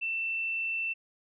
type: tone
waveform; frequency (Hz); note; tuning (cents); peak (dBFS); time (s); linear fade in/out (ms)
sine; 2677; E7; +26; -29; 0.01-0.94; 20
effects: none